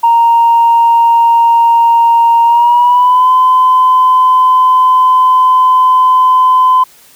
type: tone with pitch glide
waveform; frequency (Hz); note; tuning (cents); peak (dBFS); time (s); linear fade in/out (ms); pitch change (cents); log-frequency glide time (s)
sine; 930 to 1020; A#5 to C6; -4 to -44; -3; 0.03-6.84; 10; +160; 2.44-3.3
effects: tanh soft clip ceiling 0 dBFS + white hiss -42 dBFS RMS until 7.15 s